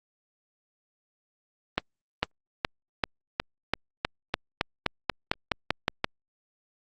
accelerating click train, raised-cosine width 0.3 ms, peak -7 dBFS, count 16, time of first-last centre 1.78-6.044 s, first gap 450 ms, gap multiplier 0.93, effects Opus 24 kbps

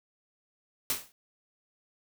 white noise with exponential decay, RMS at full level -26 dBFS, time 0.9-1.12 s, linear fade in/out 1 ms, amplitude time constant 46 ms, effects none

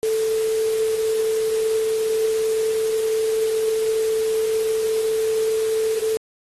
sine tone in noise, 440.9 Hz, A4, 4 cents sharp, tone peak -18 dBFS, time 0.03-6.17 s, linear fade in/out 0 ms, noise white, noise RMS -34 dBFS, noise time 0.03-6.17 s, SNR +13 dB, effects AAC 32 kbps

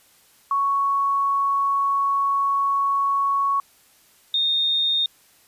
sine tone pair in turn, 1111 / 3673 Hz, C#6 / A#7, +4 / -26 cents, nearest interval octave + major sixth, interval 2070 cents, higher second, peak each -18 dBFS, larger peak neither, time 0.51-3.6 / 4.34-5.06 s, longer first, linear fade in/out 2 ms, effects white hiss -56 dBFS RMS until 5.47 s + resampled to 32000 Hz

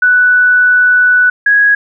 sine tone pair in turn, 1485 / 1659.7 Hz, F#6 / G#6, +6 / -2 cents, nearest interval major second, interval 192 cents, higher second, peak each -5 dBFS, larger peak neither, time 0.02-1.3 / 1.46-1.75 s, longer first, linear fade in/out 5 ms, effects none

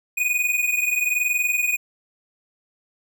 square tone pair together, 2468 / 2489 Hz, D#7 / D#7, -15 / 0 cents, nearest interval unison, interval 15 cents, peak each -22 / -25 dBFS, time 0.17-1.77 s, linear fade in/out 10 ms, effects none

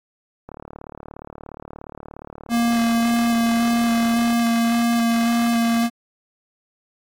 click train, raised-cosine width 1 ms, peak -22 dBFS, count 143, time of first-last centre 0.49-4.328 s, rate 37 Hz
square tone with vibrato, 233.1 Hz, A#3, in tune, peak -17 dBFS, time 2.49-5.9 s, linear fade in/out 50 ms, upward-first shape square, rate 1.8 Hz, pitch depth 10 cents each way
effects AAC 64 kbps

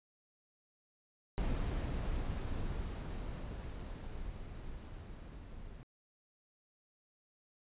brown noise with level ramp, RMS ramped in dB -34 to -50 dBFS, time 1.38-5.83 s, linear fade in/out 0 ms, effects resampled to 8000 Hz

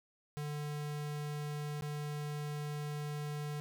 square tone with dropouts, 148.1 Hz, D3, 15 cents sharp, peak -38 dBFS, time 0.37-3.6 s, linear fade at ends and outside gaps 0 ms, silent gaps 1.81-1.822 s, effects none

